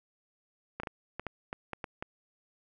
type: clicks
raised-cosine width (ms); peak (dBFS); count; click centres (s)
0.5; -21; 9; 0.8 / 0.834 / 0.872 / 1.196 / 1.267 / 1.529 / 1.733 / 1.842 / 2.025
effects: none